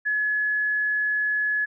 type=tone; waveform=sine; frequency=1700 Hz; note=G#6; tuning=40 cents sharp; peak=-21 dBFS; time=0.05-1.66 s; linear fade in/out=20 ms; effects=none